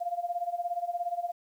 sine tone with tremolo, 698.5 Hz, F5, in tune, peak -26 dBFS, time 0-1.32 s, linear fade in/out 20 ms, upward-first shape sine, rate 17 Hz, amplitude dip 85%, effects 10-bit

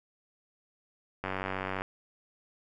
click train, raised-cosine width 0.5 ms, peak -18 dBFS, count 56, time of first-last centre 1.24-1.82 s, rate 94.9 Hz, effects none

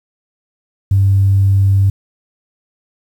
sine tone, 98 Hz, G2, in tune, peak -7 dBFS, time 0.91-1.9 s, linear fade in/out 5 ms, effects tanh soft clip ceiling -3 dBFS + 7-bit

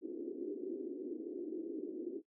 white band-pass noise, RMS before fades -42 dBFS, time 0.01-2.22 s, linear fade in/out 50 ms, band 290 to 380 Hz, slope 48 dB/octave, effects noise-tail reverb RT60 0.1 s tail -17 dB re dry

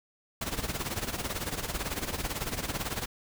pink noise with tremolo, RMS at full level -31 dBFS, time 0.41-3.06 s, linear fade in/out 5 ms, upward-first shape sine, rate 18 Hz, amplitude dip 75%, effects none

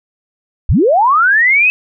sine linear sweep, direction up, 33.36 to 2593 Hz, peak -7 dBFS, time 0.69-1.7 s, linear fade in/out 0 ms, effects none

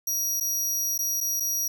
sawtooth tone with dropouts, 5750 Hz, F8, 50 cents sharp, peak -22 dBFS, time 0.07-1.68 s, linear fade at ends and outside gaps 5 ms, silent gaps 0.401-0.408 / 0.979-0.989 / 1.205-1.21 / 1.4-1.404 s, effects none

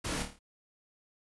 pink noise with echo, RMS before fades -35 dBFS, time 0.04-0.23 s, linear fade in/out 10 ms, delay 27 ms, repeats 6, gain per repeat -5 dB, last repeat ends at 0.392 s, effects resampled to 24000 Hz

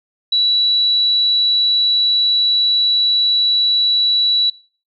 sine tone, 3931 Hz, B7, 9 cents flat, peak -12 dBFS, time 0.32-4.5 s, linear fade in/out 5 ms, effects noise-tail reverb RT60 0.4 s tail -22 dB re dry

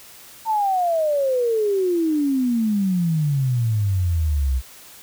sine exponential sweep, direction down, 908 to 61.74 Hz, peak -17 dBFS, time 0.45-4.62 s, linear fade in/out 50 ms, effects white hiss -44 dBFS RMS until 5.02 s

